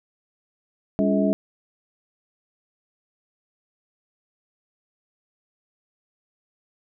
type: tone cluster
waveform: sine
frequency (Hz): 199.1 / 281.8 / 346.7 / 425.6 / 640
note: G3 / C#4 / F4 / G#4 / D#5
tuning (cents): +27 / +29 / -13 / +42 / +49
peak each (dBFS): -21 / -23 / -30 / -29 / -24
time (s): 0.99-1.33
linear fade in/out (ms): 0
effects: none